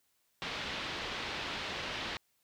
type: low-pass noise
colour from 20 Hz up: white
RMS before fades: -39 dBFS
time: 0.42-2.17 s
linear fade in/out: 0 ms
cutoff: 3900 Hz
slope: 24 dB/octave
effects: white hiss -75 dBFS RMS until 2.43 s

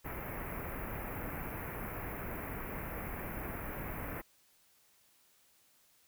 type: band-stop noise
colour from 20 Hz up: pink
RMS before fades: -41 dBFS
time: 0.04-4.22 s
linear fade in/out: 20 ms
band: 2400 to 12000 Hz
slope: 48 dB/octave
effects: white hiss -68 dBFS RMS until 6.07 s

